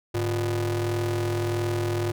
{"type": "ring-modulated tone", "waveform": "45% pulse", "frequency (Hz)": 124.4, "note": "B2", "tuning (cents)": 13, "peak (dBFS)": -21, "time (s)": [0.14, 2.12], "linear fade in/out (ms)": 10, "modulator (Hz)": 228, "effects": []}